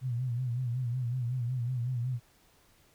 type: tone with vibrato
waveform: sine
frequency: 123.47 Hz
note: B2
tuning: in tune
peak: -29 dBFS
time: 0.01-2.2 s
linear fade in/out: 50 ms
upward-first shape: sine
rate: 5.4 Hz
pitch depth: 91 cents each way
effects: pink hiss -64 dBFS RMS until 2.94 s